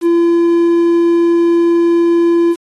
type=tone with quantisation; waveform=triangle; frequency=340 Hz; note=F4; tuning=46 cents flat; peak=-6 dBFS; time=0.01-2.56 s; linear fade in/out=50 ms; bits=6; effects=AAC 32 kbps